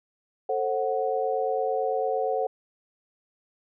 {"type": "chord", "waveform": "sine", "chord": "F# diminished", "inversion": "first", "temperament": "just", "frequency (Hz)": [444, 532.8, 740], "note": ["A4", "C5", "F#5"], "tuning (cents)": [16, 31, 0], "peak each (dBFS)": -28, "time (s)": [0.49, 2.47], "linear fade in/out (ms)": 5, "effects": []}